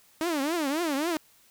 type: tone with vibrato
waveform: sawtooth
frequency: 307.3 Hz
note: D#4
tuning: 21 cents flat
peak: -22 dBFS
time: 0.21-1.17 s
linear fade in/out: 0 ms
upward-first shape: triangle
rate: 3.7 Hz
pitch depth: 270 cents each way
effects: white hiss -60 dBFS RMS until 1.5 s